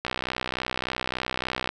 click train, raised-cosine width 0.3 ms, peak -11 dBFS, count 105, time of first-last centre 0.05-1.69 s, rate 63.4 Hz, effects none

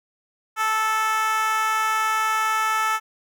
10% pulse tone with high-pass filter, 437.9 Hz, A4, 8 cents flat, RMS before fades -22 dBFS, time 0.56-3 s, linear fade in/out 50 ms, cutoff 1100 Hz, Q 8.6, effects none

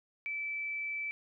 sine tone, 2316 Hz, D7, 25 cents flat, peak -34 dBFS, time 0.26-1.11 s, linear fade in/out 0 ms, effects none

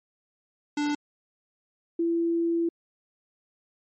square / sine tone pair in turn, 293.7 / 336.1 Hz, D4 / E4, 0 / +34 cents, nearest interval major second, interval 234 cents, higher second, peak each -25 / -22 dBFS, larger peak second, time 0.77-0.95 / 1.99-2.69 s, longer second, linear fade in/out 5 ms, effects MP3 32 kbps

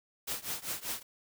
white noise with tremolo, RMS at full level -34 dBFS, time 0.27-1.03 s, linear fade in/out 10 ms, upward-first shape triangle, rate 5.1 Hz, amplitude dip 95%, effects none

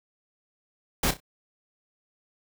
pink noise with echo, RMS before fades -24 dBFS, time 1.03-1.11 s, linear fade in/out 5 ms, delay 31 ms, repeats 3, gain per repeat -11 dB, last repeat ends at 1.203 s, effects none

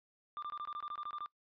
triangle tone bursts, 1191 Hz, D6, 24 cents sharp, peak -37 dBFS, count 12, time 0.37-1.26 s, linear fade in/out 0 ms, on 54 ms, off 22 ms, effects noise-tail reverb RT60 0.1 s tail -24 dB re dry + resampled to 11025 Hz

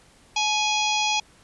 harmonic tone with a mistuned harmonic, 830.6 Hz, G#5, in tune, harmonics 1 / 3 / 4 / 5 / 6 / 7 / 8, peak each -25 / -26 / -27 / -33 / -32 / -32 / -35 dBFS, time 0.36-1.2 s, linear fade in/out 5 ms, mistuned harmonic 1, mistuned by +42 cents, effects pink hiss -55 dBFS RMS until 1.43 s + resampled to 24000 Hz

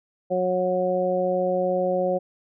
harmonic tone, 182.7 Hz, F#3, 22 cents flat, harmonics 1 / 2 / 3 / 4, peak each -30 / -28 / -22 / -29 dBFS, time 0.3-2.19 s, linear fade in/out 20 ms, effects none

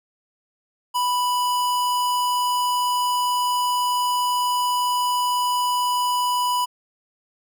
square tone, 987.8 Hz, B5, in tune, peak -20 dBFS, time 0.94-6.66 s, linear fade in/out 20 ms, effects none

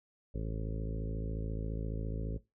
harmonic tone with a mistuned harmonic, 54.4 Hz, A1, 19 cents flat, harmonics 1 / 2 / 3 / 4 / 5 / 6 / 7 / 8 / 9 / 10, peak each -36 / -41 / -43 / -48 / -47 / -52 / -51 / -48 / -54 / -51 dBFS, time 0.34-2.38 s, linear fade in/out 10 ms, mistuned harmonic 1, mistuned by -23 cents, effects noise-tail reverb RT60 0.2 s tail -18 dB re dry

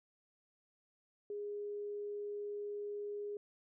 sine tone, 411.9 Hz, G#4, 14 cents flat, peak -39 dBFS, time 1.3-3.37 s, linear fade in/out 2 ms, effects none

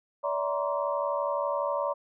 sine tone cluster, 574 / 646 / 946 / 1046 / 1151 Hz, D5 / E5 / A#5 / C6 / D6, -40 / -35 / +25 / -1 / -35 cents, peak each -29 / -36 / -33 / -34 / -37 dBFS, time 0.23-1.94 s, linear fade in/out 20 ms, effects none

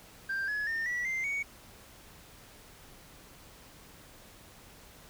sine tone with pitch steps, 1581 / 1694.5 / 1816.1 / 1946.4 / 2086 / 2236 Hz, G6 / G#6 / A#6 / B6 / C7 / C#7, +14 / +34 / -46 / -26 / -6 / +14 cents, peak -28 dBFS, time 0.29-1.43 s, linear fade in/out 10 ms, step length 190 ms, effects tanh soft clip ceiling -29 dBFS + pink hiss -54 dBFS RMS until 5.09 s

